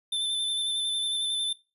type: tone with vibrato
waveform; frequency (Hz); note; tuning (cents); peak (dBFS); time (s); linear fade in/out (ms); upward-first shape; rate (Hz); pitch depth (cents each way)
square; 3540; A7; +10; -27; 0.12-1.53; 5; square; 11; 16
effects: noise-tail reverb RT60 0.3 s tail -21 dB re dry + resampled to 32000 Hz